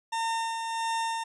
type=tone with tremolo; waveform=40% pulse; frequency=910 Hz; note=A#5; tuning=42 cents flat; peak=-26 dBFS; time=0.12-1.24 s; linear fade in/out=10 ms; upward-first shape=sine; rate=1.5 Hz; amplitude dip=40%; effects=resampled to 24000 Hz